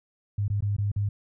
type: tone with dropouts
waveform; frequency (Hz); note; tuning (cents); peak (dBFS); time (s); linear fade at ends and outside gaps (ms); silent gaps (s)
sine; 102; G#2; -31; -23; 0.38-1.09; 5; 0.481-0.5 / 0.607-0.623 / 0.766-0.783 / 0.917-0.961
effects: none